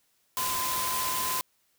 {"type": "tone in noise", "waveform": "sine", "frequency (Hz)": 1024, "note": "C6", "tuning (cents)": -38, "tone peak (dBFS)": -31, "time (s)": [0.37, 1.41], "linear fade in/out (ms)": 0, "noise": "white", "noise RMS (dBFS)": -31, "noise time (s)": [0.37, 1.41], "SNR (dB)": -3, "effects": ["white hiss -70 dBFS RMS until 1.78 s"]}